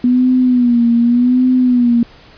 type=tone with vibrato; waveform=sine; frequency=244.4 Hz; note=B3; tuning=18 cents flat; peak=-8 dBFS; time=0.04-2.03 s; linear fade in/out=2 ms; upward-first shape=sine; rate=0.86 Hz; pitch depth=74 cents each way; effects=pink hiss -42 dBFS RMS until 2.37 s + resampled to 11025 Hz